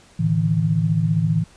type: chord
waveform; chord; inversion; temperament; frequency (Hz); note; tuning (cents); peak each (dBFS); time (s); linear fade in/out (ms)
sine; A suspended fourth; none; equal with one note detuned; 110 / 146.83 / 161.98; A2 / D3 / E3; 0 / 0 / -30; -22 / -24 / -18; 0.19-1.44; 10
effects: pink hiss -51 dBFS RMS until 1.56 s + resampled to 22050 Hz